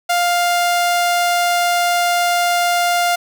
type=tone; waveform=sawtooth; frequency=701 Hz; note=F5; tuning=6 cents sharp; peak=-10 dBFS; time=0.09-3.16 s; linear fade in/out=10 ms; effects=none